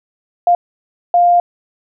sine tone bursts at uneven times, 701 Hz, F5, 6 cents sharp, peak -7 dBFS, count 2, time 0.47-0.55 / 1.14-1.4 s, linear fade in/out 2 ms, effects none

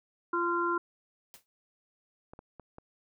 harmonic tone, 345.1 Hz, F4, 21 cents flat, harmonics 1 / 3 / 4, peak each -31 / -31 / -31 dBFS, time 0.33-0.78 s, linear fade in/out 5 ms
white noise with exponential decay, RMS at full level -47 dBFS, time 1.34-1.46 s, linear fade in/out 0 ms, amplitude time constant 25 ms
clicks, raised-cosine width 1 ms, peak -32 dBFS, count 4, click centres 2.335 / 2.391 / 2.597 / 2.784 s
effects none

